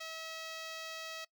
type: tone with notch filter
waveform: 5% pulse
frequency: 645 Hz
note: E5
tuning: 38 cents flat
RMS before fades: -44 dBFS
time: 0-1.25 s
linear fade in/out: 10 ms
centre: 8800 Hz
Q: 0.81
effects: noise-tail reverb RT60 0.1 s tail -22 dB re dry